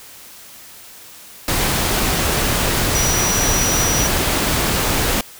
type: tone in noise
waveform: sine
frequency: 5840 Hz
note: F#8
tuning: 24 cents flat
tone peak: -19 dBFS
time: 2.95-4.07 s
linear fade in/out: 2 ms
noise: pink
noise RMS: -18 dBFS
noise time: 1.48-5.21 s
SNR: -4 dB
effects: white hiss -40 dBFS RMS until 5.39 s